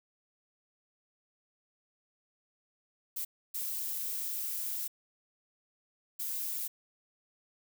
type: noise bursts at uneven times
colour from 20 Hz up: violet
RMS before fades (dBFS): -36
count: 3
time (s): 3.16-3.25 / 3.54-4.88 / 6.19-6.68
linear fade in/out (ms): 10
effects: none